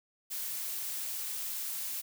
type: noise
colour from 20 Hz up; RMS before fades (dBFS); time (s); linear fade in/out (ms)
blue; -37; 0.3-2.02; 20
effects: none